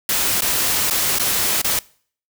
white noise with dropouts, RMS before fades -19 dBFS, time 0.09-1.79 s, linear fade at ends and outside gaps 2 ms, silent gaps 0.408-0.42 / 0.9-0.908 / 1.186-1.196 / 1.616-1.645 s, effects noise-tail reverb RT60 0.5 s tail -23 dB re dry

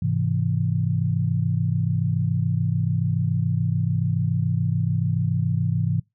sine chord, Ab augmented, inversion none, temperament equal, 103.83 / 130.81 / 164.81 Hz, Ab2 / C3 / E3, 0 / 0 / 0 cents, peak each -24 dBFS, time 0.02-6 s, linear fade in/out 5 ms, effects noise-tail reverb RT60 0.2 s tail -26 dB re dry

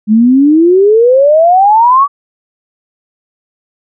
sine exponential sweep, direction up, 207.7 to 1158 Hz, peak -3 dBFS, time 0.07-2.08 s, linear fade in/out 50 ms, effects none

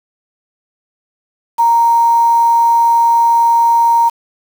sine tone with quantisation, 931 Hz, A#5, 2 cents flat, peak -7 dBFS, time 1.58-4.1 s, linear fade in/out 20 ms, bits 5, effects none

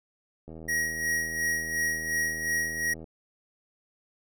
click train, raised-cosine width 2 ms, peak -30 dBFS, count 207, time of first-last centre 0.48-3.042 s, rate 80.4 Hz
square tone with tremolo, 1895 Hz, A#6, 28 cents sharp, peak -25 dBFS, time 0.68-2.94 s, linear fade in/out 10 ms, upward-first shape sine, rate 2.8 Hz, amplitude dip 60%
effects none

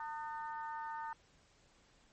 harmonic tone with a mistuned harmonic, 301.3 Hz, D4, 44 cents sharp, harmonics 3 / 4 / 5 / 6, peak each -41 / -48 / -51 / -53 dBFS, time 0-1.13 s, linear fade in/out 2 ms, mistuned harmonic 4, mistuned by +40 cents, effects pink hiss -68 dBFS RMS until 2.12 s + MP3 32 kbps

